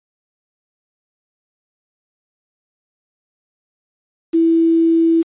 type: tone with quantisation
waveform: sine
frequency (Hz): 329.6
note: E4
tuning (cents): 0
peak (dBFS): -10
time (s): 4.33-5.23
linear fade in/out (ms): 20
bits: 6
effects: resampled to 8000 Hz